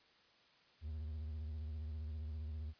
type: tone with vibrato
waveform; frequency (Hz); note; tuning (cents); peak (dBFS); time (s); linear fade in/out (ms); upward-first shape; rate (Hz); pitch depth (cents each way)
triangle; 77; D#2; -17; -39; 0.81-2.74; 50; sine; 15; 84
effects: white hiss -68 dBFS RMS until 2.79 s + resampled to 11025 Hz